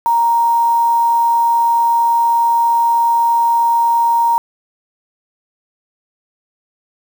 sine tone with quantisation, 932.3 Hz, A#5, in tune, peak -10 dBFS, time 0.06-4.38 s, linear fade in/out 0 ms, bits 5, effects none

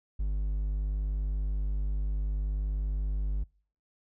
triangle tone, 50.3 Hz, G1, 45 cents sharp, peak -25 dBFS, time 0.19-3.44 s, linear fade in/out 10 ms, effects noise-tail reverb RT60 0.5 s tail -26 dB re dry

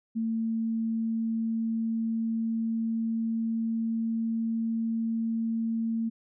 sine tone with pitch glide, 225.3 to 226.7 Hz, A3 to A#3, +41 to -48 cents, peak -26 dBFS, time 0.15-6.1 s, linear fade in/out 20 ms, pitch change +11 cents, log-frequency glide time 0.46-4.59 s, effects none

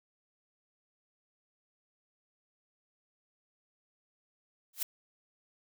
blue noise with exponential growth, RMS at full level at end -27 dBFS, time 4.73-4.83 s, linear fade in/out 5 ms, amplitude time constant 20 ms, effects none

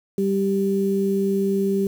sine tone pair together, 196 / 392 Hz, G3 / G4, 0 / 0 cents, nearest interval octave, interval 1200 cents, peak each -21 dBFS, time 0.18-1.87 s, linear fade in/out 2 ms, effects 7-bit

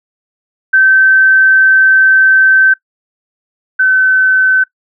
sine tone pair in turn, 1545 / 1524.6 Hz, G6 / G6, -26 / -49 cents, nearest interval unison, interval 23 cents, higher first, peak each -4 / -6 dBFS, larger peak first, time 0.73-2.74 / 3.79-4.64 s, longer first, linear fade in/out 10 ms, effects noise-tail reverb RT60 0.1 s tail -20 dB re dry

